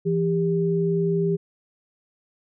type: tone pair together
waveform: sine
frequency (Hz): 167.2 / 398.5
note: E3 / G4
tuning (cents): +25 / +28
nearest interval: octave + minor third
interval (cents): 1503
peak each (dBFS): -22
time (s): 0.05-1.37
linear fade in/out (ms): 20
effects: none